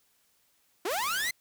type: linear sweep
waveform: sawtooth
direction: up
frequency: 314.9 to 2093 Hz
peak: -25 dBFS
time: 0.85-1.31 s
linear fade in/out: 5 ms
type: noise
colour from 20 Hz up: white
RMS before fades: -40 dBFS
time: 0.9-1.31 s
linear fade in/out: 10 ms
effects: white hiss -69 dBFS RMS until 1.4 s